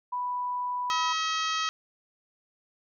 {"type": "tone", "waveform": "sine", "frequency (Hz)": 987.8, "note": "B5", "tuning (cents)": 0, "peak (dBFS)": -28, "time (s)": [0.12, 1.13], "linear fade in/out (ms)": 10}
{"type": "harmonic tone", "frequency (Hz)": 640, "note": "D#5", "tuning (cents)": 49, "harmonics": [2, 3, 4, 5, 6, 7, 8, 9, 10], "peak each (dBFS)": [-29, -36, -37, -34, -39, -39, -42, -42, -42], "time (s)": [0.9, 1.69], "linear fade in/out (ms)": 0}
{"effects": []}